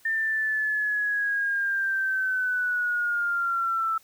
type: linear sweep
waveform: sine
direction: down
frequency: 1800 to 1318.5 Hz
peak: -23 dBFS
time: 0.05-3.98 s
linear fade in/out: 5 ms
effects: white hiss -58 dBFS RMS until 4.03 s